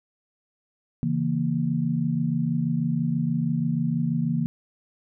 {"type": "chord", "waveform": "sine", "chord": "A# diminished", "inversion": "first", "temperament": "equal", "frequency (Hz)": [138.59, 164.81, 233.1], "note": ["C#3", "E3", "A#3"], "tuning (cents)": [0, 0, 0], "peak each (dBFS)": [-28, -25, -26], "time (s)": [1.03, 4.46], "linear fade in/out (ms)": 0, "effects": []}